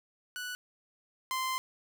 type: tone pair in turn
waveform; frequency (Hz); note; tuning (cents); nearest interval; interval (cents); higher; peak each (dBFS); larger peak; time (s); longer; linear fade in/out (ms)
sawtooth; 1480 / 1039.2; F#6 / C6; 0 / -12; tritone; 612; first; -33 / -27; second; 0.36-0.55 / 1.31-1.58; second; 0
effects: none